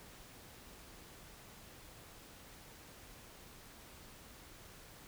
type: silence
effects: pink hiss -56 dBFS RMS until 5.07 s